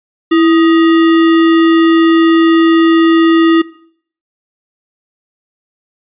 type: tone with sample-and-hold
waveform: sine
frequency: 329.6 Hz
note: E4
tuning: in tune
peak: -5 dBFS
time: 0.31-3.62 s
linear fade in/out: 10 ms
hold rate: 1575 Hz
effects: noise-tail reverb RT60 0.6 s tail -20 dB re dry + resampled to 8000 Hz